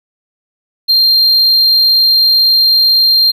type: tone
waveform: triangle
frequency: 4186 Hz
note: C8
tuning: in tune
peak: -5 dBFS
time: 0.88-3.32 s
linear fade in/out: 20 ms
effects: none